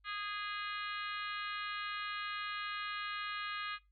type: harmonic tone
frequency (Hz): 412.6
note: G#4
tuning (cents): -11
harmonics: 3 / 4 / 5 / 6 / 7 / 8 / 9 / 10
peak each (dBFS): -42 / -44 / -46 / -48 / -49 / -50 / -51 / -52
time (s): 0.04-3.79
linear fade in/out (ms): 50
effects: noise-tail reverb RT60 0.2 s tail -18 dB re dry + added 50 Hz sine -67 dBFS peak until 3.91 s